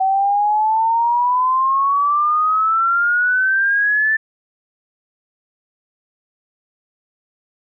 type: exponential sweep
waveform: sine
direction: up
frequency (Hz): 758 to 1773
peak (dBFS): -13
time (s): 0-4.17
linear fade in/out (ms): 10
effects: none